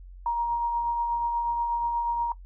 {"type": "tone with tremolo", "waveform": "sine", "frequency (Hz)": 942, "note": "A#5", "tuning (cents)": 18, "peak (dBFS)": -22, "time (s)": [0.26, 2.32], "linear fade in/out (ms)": 2, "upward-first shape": "triangle", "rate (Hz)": 8.3, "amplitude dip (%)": 35, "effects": ["noise-tail reverb RT60 0.1 s tail -18 dB re dry", "added 45 Hz sine -42 dBFS peak until 2.45 s"]}